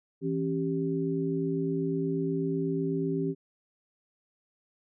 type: tone cluster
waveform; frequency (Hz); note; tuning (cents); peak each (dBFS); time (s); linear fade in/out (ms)
sine; 163.7 / 271.8 / 391.4; E3 / C#4 / G4; -12 / -34 / -3; -31; 0.21-3.35; 50
effects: none